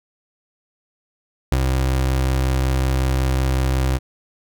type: tone with ADSR envelope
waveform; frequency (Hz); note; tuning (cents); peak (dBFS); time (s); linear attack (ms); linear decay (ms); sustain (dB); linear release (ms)
30% pulse; 65.41; C2; 0; -10; 1.52-3.99; 4; 36; -4; 31
effects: none